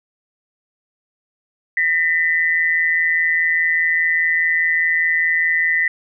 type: tone pair together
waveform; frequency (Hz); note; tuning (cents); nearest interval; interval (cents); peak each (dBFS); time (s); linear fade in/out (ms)
sine; 1822.1 / 1987; A#6 / B6; -40 / +10; minor second; 150; -19 / -16; 1.77-5.88; 2
effects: none